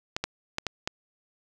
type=clicks; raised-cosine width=0.2 ms; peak=-11 dBFS; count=5; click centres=0.165 / 0.24 / 0.584 / 0.667 / 0.875 s; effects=none